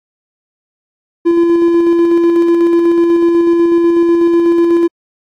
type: tone with tremolo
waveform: triangle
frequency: 340 Hz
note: F4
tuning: 46 cents flat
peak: -4 dBFS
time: 1.25-4.88 s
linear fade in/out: 20 ms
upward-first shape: square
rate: 8.1 Hz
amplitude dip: 25%
effects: AAC 64 kbps